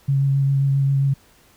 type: tone with vibrato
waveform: sine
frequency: 137.7 Hz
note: C#3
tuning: 11 cents flat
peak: -15 dBFS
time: 0.08-1.14 s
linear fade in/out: 10 ms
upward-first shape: triangle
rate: 7.5 Hz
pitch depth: 17 cents each way
effects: pink hiss -54 dBFS RMS until 1.56 s